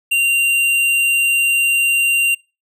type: tone with hard clipping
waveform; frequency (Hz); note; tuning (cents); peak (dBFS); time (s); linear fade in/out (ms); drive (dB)
sine; 2772; F7; -14; -14; 0.11-2.35; 10; 10
effects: noise-tail reverb RT60 0.3 s tail -26 dB re dry